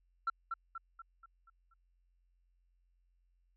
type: tone with echo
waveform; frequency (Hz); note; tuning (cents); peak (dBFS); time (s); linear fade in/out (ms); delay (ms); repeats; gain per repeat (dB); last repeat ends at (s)
sine; 1352; E6; +43; -28; 0.27-0.3; 5; 240; 6; -6; 1.74
effects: tanh soft clip ceiling -28 dBFS + added 44 Hz sine -70 dBFS peak until 3.56 s